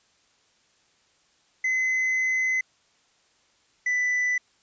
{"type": "tone pair in turn", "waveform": "triangle", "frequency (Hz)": [2039, 1987.8], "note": ["C7", "B6"], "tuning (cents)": [-45, 11], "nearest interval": "unison", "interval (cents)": 44, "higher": "first", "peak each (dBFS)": -20, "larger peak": "neither", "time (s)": [[1.64, 2.61], [3.86, 4.38]], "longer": "first", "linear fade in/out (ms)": 5, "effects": ["white hiss -64 dBFS RMS until 4.62 s", "resampled to 16000 Hz"]}